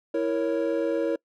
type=chord; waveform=triangle; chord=A# diminished; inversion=second; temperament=equal; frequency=329.6 / 466.2 / 554.4 Hz; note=E4 / A#4 / C#5; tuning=0 / 0 / 0 cents; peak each=-25 / -25 / -25 dBFS; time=0.14-1.16 s; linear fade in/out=5 ms; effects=noise-tail reverb RT60 0.1 s tail -25 dB re dry + tanh soft clip ceiling -13 dBFS